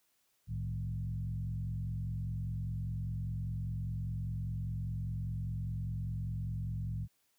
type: tone with frequency modulation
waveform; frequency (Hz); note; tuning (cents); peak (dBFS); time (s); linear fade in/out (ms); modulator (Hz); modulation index
sine; 110; A2; 0; -34; 0.47-7.08; 50; 45; 1.1
effects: white hiss -75 dBFS RMS until 7.38 s